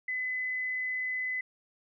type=tone; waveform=sine; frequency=2016 Hz; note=B6; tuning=35 cents sharp; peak=-30 dBFS; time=0.08-1.41 s; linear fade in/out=5 ms; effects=none